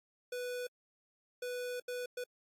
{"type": "tone bursts at uneven times", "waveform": "square", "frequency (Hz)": 493.9, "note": "B4", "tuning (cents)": 0, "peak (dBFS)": -38, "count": 4, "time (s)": [[0.32, 0.67], [1.42, 1.8], [1.88, 2.06], [2.17, 2.24]], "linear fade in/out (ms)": 5, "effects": ["AAC 64 kbps"]}